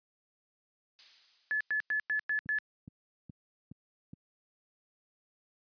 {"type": "noise with exponential decay", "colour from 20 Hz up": "violet", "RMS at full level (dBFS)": -40, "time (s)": [0.99, 2.24], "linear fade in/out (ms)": 0, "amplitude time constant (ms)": 270}
{"type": "tone bursts", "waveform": "sine", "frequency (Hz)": 1721, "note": "A6", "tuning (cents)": -39, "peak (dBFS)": -28, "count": 6, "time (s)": [1.51, 2.586], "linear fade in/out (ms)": 0, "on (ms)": 96, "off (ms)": 100}
{"type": "click train", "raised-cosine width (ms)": 5, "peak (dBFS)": -30, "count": 5, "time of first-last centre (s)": [2.46, 4.134], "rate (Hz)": 2.39}
{"effects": ["high-pass 150 Hz 12 dB/octave", "resampled to 11025 Hz"]}